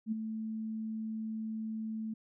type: tone with ADSR envelope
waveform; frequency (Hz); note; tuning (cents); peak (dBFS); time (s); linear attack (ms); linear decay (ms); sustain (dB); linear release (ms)
sine; 220; A3; 0; -28; 0.06-2.14; 60; 13; -7; 8
effects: none